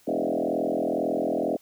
sine tone with frequency modulation, 459.3 Hz, A#4, 26 cents flat, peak -23 dBFS, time 0.07-1.57 s, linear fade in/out 10 ms, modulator 42.1 Hz, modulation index 5.4, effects white hiss -59 dBFS RMS until 1.61 s

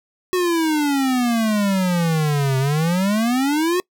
square exponential two-way sweep, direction down then up, 370 to 130.81 to 370 Hz, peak -17 dBFS, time 0.33-3.8 s, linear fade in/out 0 ms, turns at 2.58 s, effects noise-tail reverb RT60 0.1 s tail -25 dB re dry

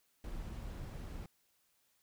brown noise, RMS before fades -44 dBFS, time 0.24-1.26 s, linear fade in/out 2 ms, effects white hiss -75 dBFS RMS until 2.02 s

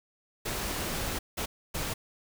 pink noise bursts at uneven times, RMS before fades -33 dBFS, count 3, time 0.45-1.19 / 1.37-1.46 / 1.74-1.94 s, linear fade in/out 10 ms, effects none

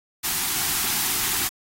white band-stop noise, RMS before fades -24 dBFS, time 0.23-1.49 s, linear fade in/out 20 ms, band 420 to 700 Hz, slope 96 dB/octave, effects AAC 48 kbps

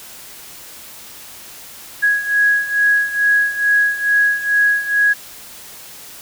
sine beating tone pair, 1661.2 / 1663.5 Hz, G#6 / G#6, 0 / +2 cents, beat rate 2.3 Hz, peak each -14 / -18 dBFS, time 2.02-5.14 s, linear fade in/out 20 ms, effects white hiss -37 dBFS RMS until 6.21 s

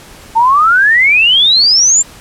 sine exponential sweep, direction up, 880 to 7459 Hz, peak -5 dBFS, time 0.35-2.03 s, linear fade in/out 20 ms, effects pink hiss -36 dBFS RMS until 2.2 s + low-pass 12000 Hz 12 dB/octave

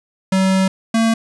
square tone pair in turn, 190.1 / 226.1 Hz, F#3 / A3, +47 / +47 cents, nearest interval minor third, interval 300 cents, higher second, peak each -13 dBFS, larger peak neither, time 0.32-0.68 / 0.94-1.14 s, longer first, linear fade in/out 5 ms, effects resampled to 24000 Hz + 7-bit

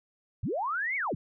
sine linear two-way sweep, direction up then down, 65.2 to 2269 to 65.2 Hz, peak -28 dBFS, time 0.43-1.15 s, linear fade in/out 5 ms, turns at 0.96 s, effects none

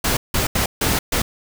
pink noise bursts at uneven times, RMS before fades -19 dBFS, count 5, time 0.04-0.17 / 0.34-0.47 / 0.55-0.66 / 0.81-0.99 / 1.12-1.22 s, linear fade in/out 5 ms, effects none

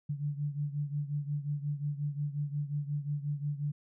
sine beating tone pair, 144.3 / 149.9 Hz, D3 / D3, -30 / +36 cents, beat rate 5.6 Hz, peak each -33 / -37 dBFS, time 0.09-3.72 s, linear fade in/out 10 ms, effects none

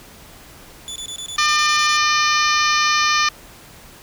25% pulse tone bursts, 3475 Hz, A7, 22 cents flat, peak -24 dBFS, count 11, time 0.88-1.968 s, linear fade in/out 0 ms, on 78 ms, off 23 ms
harmonic tone, 602 Hz, D5, 43 cents sharp, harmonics 2 / 3 / 4 / 5 / 6 / 7 / 8 / 9 / 10, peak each -18 / -22 / -22 / -27 / -28 / -26 / -28 / -27 / -26 dBFS, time 1.38-3.29 s, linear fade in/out 5 ms
effects pink hiss -43 dBFS RMS until 4.02 s

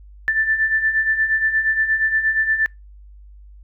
sine beating tone pair, 1760 / 1768.5 Hz, A6 / A6, 0 / +8 cents, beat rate 8.5 Hz, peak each -23 / -17 dBFS, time 0.28-2.66 s, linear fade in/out 0 ms, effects noise-tail reverb RT60 0.2 s tail -26 dB re dry + added 50 Hz sine -40 dBFS peak until 3.63 s

